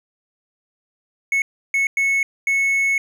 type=tone bursts at uneven times; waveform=triangle; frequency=2200 Hz; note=C#7; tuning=14 cents flat; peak=-14 dBFS; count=4; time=1.32-1.42 / 1.74-1.87 / 1.97-2.23 / 2.47-2.98 s; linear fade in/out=2 ms; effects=none